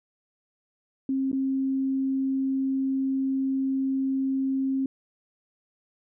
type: tone with dropouts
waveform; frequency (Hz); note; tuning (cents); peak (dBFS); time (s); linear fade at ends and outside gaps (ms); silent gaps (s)
sine; 267.5; C4; +38; -23; 1.09-4.86; 2; 1.316-1.329
effects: none